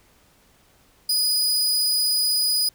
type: tone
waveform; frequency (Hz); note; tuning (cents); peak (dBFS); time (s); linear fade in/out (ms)
sawtooth; 4958; D#8; -7; -16; 1.09-2.69; 5
effects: pink hiss -58 dBFS RMS until 2.74 s